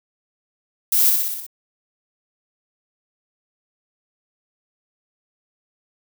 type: noise with echo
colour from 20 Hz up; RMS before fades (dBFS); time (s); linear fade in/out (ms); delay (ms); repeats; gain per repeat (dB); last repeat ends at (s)
violet; -17; 0.92-1.1; 5; 61; 6; -3; 1.466
effects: none